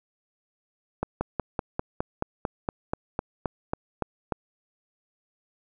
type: slowing click train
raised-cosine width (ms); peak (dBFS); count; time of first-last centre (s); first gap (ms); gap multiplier
1; -12; 15; 1.03-4.323; 180; 1.04
effects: none